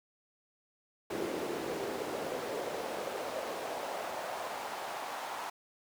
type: noise with high-pass filter sweep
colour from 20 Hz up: brown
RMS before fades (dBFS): -38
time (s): 1.1-5.5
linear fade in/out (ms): 5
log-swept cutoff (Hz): 360 to 880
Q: 2.1
effects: none